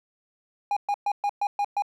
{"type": "tone bursts", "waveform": "triangle", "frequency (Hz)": 815, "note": "G#5", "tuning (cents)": -33, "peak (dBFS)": -20, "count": 7, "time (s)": [0.71, 1.822], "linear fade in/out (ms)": 2, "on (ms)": 56, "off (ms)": 120, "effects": []}